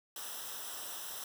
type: noise with comb filter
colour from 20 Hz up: white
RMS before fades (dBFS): -43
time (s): 0.16-1.24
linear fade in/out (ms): 2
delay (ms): 0.44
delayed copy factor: -0.75
effects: none